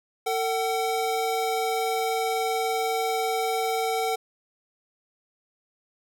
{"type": "tone pair together", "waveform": "square", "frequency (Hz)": [450.3, 757.3], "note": ["A4", "F#5"], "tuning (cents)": [40, 40], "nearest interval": "major sixth", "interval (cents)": 900, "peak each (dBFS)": [-28, -27], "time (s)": [0.26, 4.16], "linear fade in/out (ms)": 10, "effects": []}